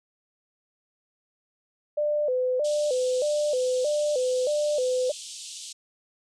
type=tone with vibrato; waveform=sine; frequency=549 Hz; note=C#5; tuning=17 cents flat; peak=-22 dBFS; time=1.97-5.12 s; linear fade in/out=10 ms; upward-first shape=square; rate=1.6 Hz; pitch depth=140 cents each way
type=band-pass noise; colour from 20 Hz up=white; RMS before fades=-40 dBFS; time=2.64-5.73 s; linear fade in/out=10 ms; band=2900 to 8800 Hz; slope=48 dB/octave
effects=none